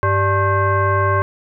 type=tone with frequency modulation; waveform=sine; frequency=588 Hz; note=D5; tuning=2 cents sharp; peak=-13 dBFS; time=0.03-1.22 s; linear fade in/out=0 ms; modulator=489 Hz; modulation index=1.8; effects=none